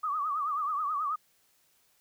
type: tone with vibrato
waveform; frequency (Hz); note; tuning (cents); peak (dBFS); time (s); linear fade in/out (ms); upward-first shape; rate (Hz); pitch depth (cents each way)
sine; 1194; D6; +28; -28; 0.03-1.16; 10; triangle; 9.3; 140
effects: white hiss -68 dBFS RMS until 2 s